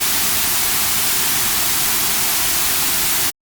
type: band-stop noise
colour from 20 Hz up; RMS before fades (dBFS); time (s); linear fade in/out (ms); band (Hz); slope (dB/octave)
white; -17; 0-3.31; 20; 430 to 640; 96
effects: Opus 48 kbps